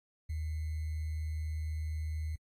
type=tone with sample-and-hold; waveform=sine; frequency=77.9 Hz; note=D#2; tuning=3 cents sharp; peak=-33 dBFS; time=0.29-2.36 s; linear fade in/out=10 ms; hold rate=2100 Hz; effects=AAC 48 kbps